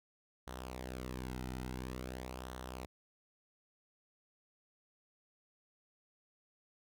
sawtooth tone with flanger, 63.3 Hz, B1, 43 cents sharp, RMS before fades -44 dBFS, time 0.47-2.86 s, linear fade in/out 5 ms, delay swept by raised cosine 0.41 to 1.81 ms, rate 0.48 Hz, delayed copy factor -0.6, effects none

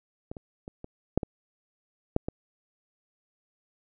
clicks, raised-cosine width 2 ms, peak -23 / -27 / -26 / -26 / -8 / -18 / -9 / -17 dBFS, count 8, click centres 0.315 / 0.368 / 0.679 / 0.844 / 1.176 / 1.232 / 2.164 / 2.285 s, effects none

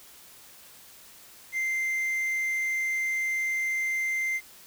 triangle tone with quantisation, 2087 Hz, C7, 5 cents flat, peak -24 dBFS, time 1.52-4.41 s, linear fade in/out 50 ms, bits 9, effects white hiss -51 dBFS RMS until 4.66 s

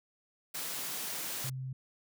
white high-pass noise, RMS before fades -38 dBFS, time 0.54-1.5 s, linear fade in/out 10 ms, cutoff 110 Hz, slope 48 dB/octave
sine tone, 130.7 Hz, C3, 1 cent flat, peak -36 dBFS, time 1.44-1.73 s, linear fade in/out 5 ms
effects none

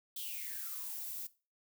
violet noise with high-pass filter sweep, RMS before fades -42 dBFS, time 0.16-1.27 s, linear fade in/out 5 ms, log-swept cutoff 3500 to 440 Hz, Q 9.1, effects noise-tail reverb RT60 0.3 s tail -17 dB re dry

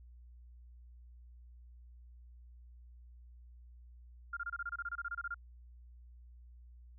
sine tone bursts, 1400 Hz, F6, 4 cents sharp, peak -36 dBFS, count 16, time 4.33-5.344 s, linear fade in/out 5 ms, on 39 ms, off 26 ms, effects added 60 Hz sine -53 dBFS peak until 6.98 s

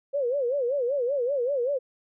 sine tone with vibrato, 523.3 Hz, C5, in tune, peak -23 dBFS, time 0.13-1.79 s, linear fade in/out 20 ms, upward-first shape sine, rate 5.2 Hz, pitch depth 180 cents each way, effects none

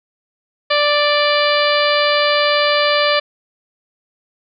harmonic tone, 587.3 Hz, D5, in tune, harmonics 1 / 2 / 3 / 4 / 5 / 6 / 7 / 8, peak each -16 / -19 / -21 / -22 / -23 / -24 / -24 / -25 dBFS, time 0.7-3.2 s, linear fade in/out 10 ms, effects none

